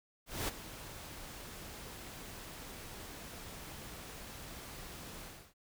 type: noise with ADSR envelope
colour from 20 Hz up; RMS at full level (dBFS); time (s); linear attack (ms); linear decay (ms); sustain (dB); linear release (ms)
pink; -35; 0.26-5.54; 220; 21; -13; 300
effects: none

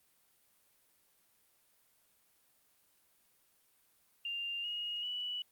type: tone with pitch steps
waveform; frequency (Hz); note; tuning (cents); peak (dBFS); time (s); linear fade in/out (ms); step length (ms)
sine; 2794 / 2873 / 2953; F7 / F7 / F#7; 0 / +48 / -4; -36; 4.25-5.42; 2; 390
effects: white hiss -71 dBFS RMS until 5.51 s + Opus 32 kbps

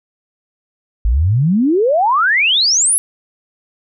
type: exponential sweep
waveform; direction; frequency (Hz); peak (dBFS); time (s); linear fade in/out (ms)
sine; up; 50.2 to 11360; -10; 1.05-2.98; 0
effects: none

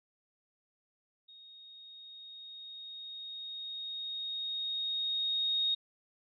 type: tone with level ramp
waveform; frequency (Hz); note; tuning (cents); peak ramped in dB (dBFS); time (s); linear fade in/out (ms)
sine; 3731; A#7; +1; -52 to -27; 1.28-5.75; 10
effects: none

